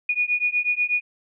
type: beating tone pair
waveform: sine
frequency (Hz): 2452 / 2460.2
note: D#7 / D#7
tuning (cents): -26 / -20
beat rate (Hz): 8.2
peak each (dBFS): -23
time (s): 0.09-1.01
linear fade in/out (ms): 5
effects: none